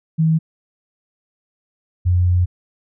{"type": "tone pair in turn", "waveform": "sine", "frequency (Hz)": [160.2, 89.29], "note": ["E3", "F2"], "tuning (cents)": [-49, 39], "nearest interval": "minor seventh", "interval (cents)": 1012, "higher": "first", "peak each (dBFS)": -12, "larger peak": "neither", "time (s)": [[0.18, 0.39], [2.05, 2.46]], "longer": "second", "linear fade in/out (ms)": 20, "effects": []}